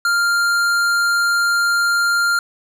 sine tone with tanh clipping, 1396.9 Hz, F6, in tune, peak -16 dBFS, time 0.05-2.39 s, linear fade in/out 2 ms, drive 16 dB, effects none

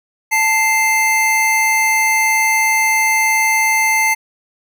square tone pair together, 880 / 2093 Hz, A5 / C7, 0 / 0 cents, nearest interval octave + minor third, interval 1500 cents, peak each -18 / -14 dBFS, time 0.31-4.15 s, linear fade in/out 20 ms, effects none

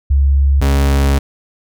sine / 40% pulse tone pair in turn, 69.3 / 69.3 Hz, C#2 / C#2, 0 / 0 cents, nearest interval unison, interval 0 cents, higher neither, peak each -8 / -9 dBFS, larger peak first, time 0.1-0.61 / 0.61-1.19 s, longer second, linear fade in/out 10 ms, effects none

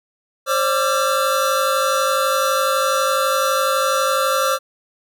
square tone cluster, 533 / 585 / 1173 / 1362 Hz, C5 / D5 / D6 / F6, +32 / -7 / -2 / -44 cents, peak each -21 / -27 / -22 / -22 dBFS, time 0.46-4.59 s, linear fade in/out 50 ms, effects none

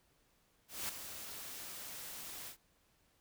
white noise with ADSR envelope, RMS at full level -38 dBFS, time 0.68-2.57 s, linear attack 210 ms, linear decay 5 ms, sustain -9 dB, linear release 94 ms, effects pink hiss -73 dBFS RMS until 3.2 s

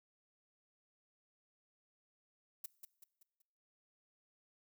violet noise with echo, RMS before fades -43 dBFS, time 2.64-2.66 s, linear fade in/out 5 ms, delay 190 ms, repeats 4, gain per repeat -7 dB, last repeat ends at 3.42 s, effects noise-tail reverb RT60 0.9 s tail -21 dB re dry

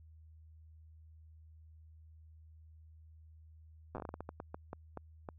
slowing click train, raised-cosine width 1 ms, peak -28 dBFS, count 16, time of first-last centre 3.95-5.288 s, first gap 8 ms, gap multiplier 1.3, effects added 79 Hz sine -55 dBFS peak until 5.38 s

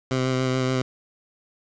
15% pulse tone with vibrato, 129.5 Hz, C3, 17 cents flat, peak -15 dBFS, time 0.11-0.82 s, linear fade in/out 2 ms, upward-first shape sine, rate 7 Hz, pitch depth 16 cents each way, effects resampled to 16000 Hz + 8-bit

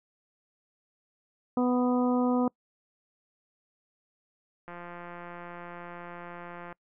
harmonic tone, 248.3 Hz, B3, 9 cents sharp, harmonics 1 / 2 / 3 / 4 / 5, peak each -24 / -30 / -34 / -36 / -38 dBFS, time 1.57-2.48 s, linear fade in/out 2 ms
click train, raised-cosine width 0.5 ms, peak -27 dBFS, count 357, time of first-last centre 4.68-6.726 s, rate 174 Hz
effects noise-tail reverb RT60 0.1 s tail -26 dB re dry + low-pass 2000 Hz 12 dB/octave

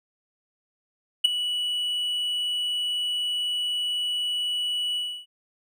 triangle tone with ADSR envelope, 2946 Hz, F#7, 8 cents flat, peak -10 dBFS, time 1.24-5.26 s, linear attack 11 ms, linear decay 11 ms, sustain -13 dB, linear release 300 ms, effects none

